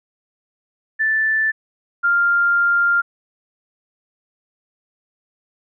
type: tone pair in turn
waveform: sine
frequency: 1760 / 1397.2 Hz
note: A6 / F6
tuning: 0 / 0 cents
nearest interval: major third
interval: 400 cents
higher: first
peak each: -15 / -13 dBFS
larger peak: second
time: 0.99-1.52 / 2.03-3.02 s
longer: second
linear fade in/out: 20 ms
effects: none